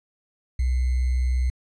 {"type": "tone with sample-and-hold", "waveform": "sine", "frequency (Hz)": 62.9, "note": "B1", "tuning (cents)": 32, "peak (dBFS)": -19, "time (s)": [0.59, 1.5], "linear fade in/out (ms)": 5, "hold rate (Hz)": 2100, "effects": ["resampled to 22050 Hz"]}